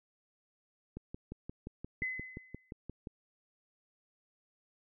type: click train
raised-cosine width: 3 ms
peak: -29 dBFS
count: 13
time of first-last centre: 0.97-3.072 s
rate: 5.71 Hz
type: tone with exponential decay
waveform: sine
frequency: 2031 Hz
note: B6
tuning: 48 cents sharp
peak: -31 dBFS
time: 2.02-2.71 s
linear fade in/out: 2 ms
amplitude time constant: 150 ms
effects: none